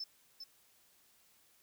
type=tone with echo; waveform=triangle; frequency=5274 Hz; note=E8; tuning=in tune; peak=-35 dBFS; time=0-0.04 s; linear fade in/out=5 ms; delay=400 ms; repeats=1; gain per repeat=-8 dB; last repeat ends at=0.44 s; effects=tanh soft clip ceiling -37 dBFS + white hiss -68 dBFS RMS until 1.62 s